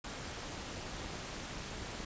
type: noise with amplitude modulation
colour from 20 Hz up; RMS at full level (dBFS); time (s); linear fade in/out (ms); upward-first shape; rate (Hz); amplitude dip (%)
pink; -40; 0.04-2.05; 5; sine; 253; 65
effects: resampled to 16000 Hz